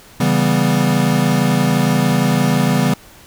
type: chord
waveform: square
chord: C# half-diminished seventh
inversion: none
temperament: equal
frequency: 138.59 / 164.81 / 196 / 246.9 Hz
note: C#3 / E3 / G3 / B3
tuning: 0 / 0 / 0 / 0 cents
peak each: -19 dBFS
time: 0.2-2.94 s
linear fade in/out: 5 ms
effects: pink hiss -43 dBFS RMS until 3.26 s